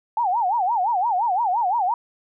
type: tone with vibrato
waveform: sine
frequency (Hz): 830.6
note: G#5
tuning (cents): 0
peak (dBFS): -18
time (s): 0.17-1.94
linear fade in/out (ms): 2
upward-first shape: sine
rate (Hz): 5.8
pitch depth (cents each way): 260
effects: none